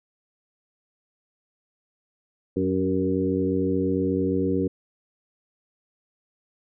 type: harmonic tone with a mistuned harmonic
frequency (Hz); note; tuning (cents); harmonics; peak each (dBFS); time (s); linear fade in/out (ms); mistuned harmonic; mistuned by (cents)
93.7; F#2; +22; 1 / 2 / 3 / 4 / 5; -31 / -28 / -25 / -27 / -28; 2.56-4.68; 10; 4; +23
effects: none